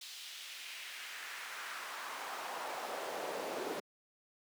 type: noise with high-pass filter sweep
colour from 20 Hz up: brown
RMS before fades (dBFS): -43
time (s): 0.01-3.8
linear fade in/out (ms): 5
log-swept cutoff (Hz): 3800 to 400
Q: 1.6
effects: high-pass 200 Hz 12 dB/octave